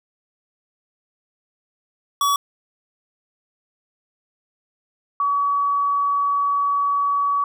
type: tone pair in turn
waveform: square / sine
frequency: 1135 / 1135 Hz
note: C#6 / C#6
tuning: +41 / +41 cents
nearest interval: unison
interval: 0 cents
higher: neither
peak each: -17 dBFS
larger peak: neither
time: 2.21-2.36 / 5.2-7.44 s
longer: second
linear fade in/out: 2 ms
effects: none